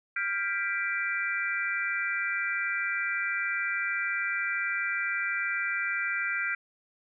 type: chord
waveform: sine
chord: G dominant seventh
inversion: third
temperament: equal with one note detuned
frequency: 1396.9 / 1589 / 1975.5 / 2349 Hz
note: F6 / G6 / B6 / D7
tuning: 0 / +23 / 0 / 0 cents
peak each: -33 dBFS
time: 0.16-6.55 s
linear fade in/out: 5 ms
effects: none